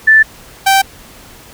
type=tone pair in turn; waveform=sine / sawtooth; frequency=1760 / 778.6 Hz; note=A6 / G5; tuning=0 / -12 cents; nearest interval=octave + major second; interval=1412 cents; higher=first; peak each=-3 dBFS; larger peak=neither; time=0.07-0.23 / 0.66-0.82 s; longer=neither; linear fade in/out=10 ms; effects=pink hiss -38 dBFS RMS until 1.53 s